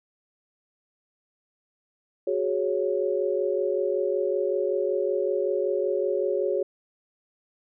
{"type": "chord", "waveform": "sine", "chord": "F# suspended second", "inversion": "none", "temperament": "equal", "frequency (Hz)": [370, 415.3, 554.4], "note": ["F#4", "G#4", "C#5"], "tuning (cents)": [0, 0, 0], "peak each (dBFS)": -27, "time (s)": [2.27, 6.63], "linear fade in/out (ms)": 5, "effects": []}